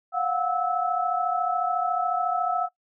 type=tone cluster; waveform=sine; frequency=708 / 742 / 1306 Hz; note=F5 / F#5 / E6; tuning=+23 / +5 / -17 cents; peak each=-27 dBFS; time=0.12-2.69 s; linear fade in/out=50 ms; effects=noise-tail reverb RT60 0.1 s tail -18 dB re dry